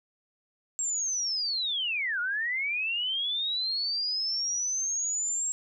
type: linear two-way sweep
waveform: sine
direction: down then up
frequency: 7600 to 1400 to 7600 Hz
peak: -27 dBFS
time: 0.79-5.52 s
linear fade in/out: 0 ms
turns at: 2.2 s
effects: none